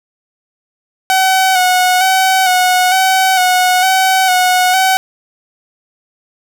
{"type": "tone with vibrato", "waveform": "sawtooth", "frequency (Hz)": 745, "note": "F#5", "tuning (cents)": 12, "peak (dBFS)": -5, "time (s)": [1.1, 4.97], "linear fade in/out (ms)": 0, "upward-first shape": "square", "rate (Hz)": 1.1, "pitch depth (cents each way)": 30, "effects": []}